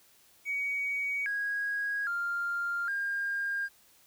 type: tone with pitch steps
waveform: triangle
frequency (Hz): 2254 / 1647 / 1396 / 1609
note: C#7 / G#6 / F6 / G6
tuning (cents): +28 / -15 / -1 / +45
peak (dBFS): -26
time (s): 0.45-3.69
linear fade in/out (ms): 50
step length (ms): 810
effects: tanh soft clip ceiling -27 dBFS + white hiss -62 dBFS RMS until 4.06 s